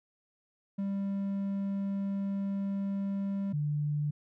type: tone pair in turn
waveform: triangle / sine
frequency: 197.4 / 147.88 Hz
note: G3 / D3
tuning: +12 / +12 cents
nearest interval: perfect fourth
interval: 500 cents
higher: first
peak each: -28 dBFS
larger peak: neither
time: 0.78-3.53 / 3.53-4.11 s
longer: first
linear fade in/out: 10 ms
effects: none